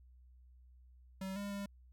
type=tone with pitch steps; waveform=square; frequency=190.8 / 201.7 / 200.2 Hz; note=G3 / G3 / G3; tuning=-47 / +50 / +37 cents; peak=-40 dBFS; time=1.21-1.66 s; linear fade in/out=5 ms; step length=150 ms; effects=added 62 Hz sine -58 dBFS peak until 1.92 s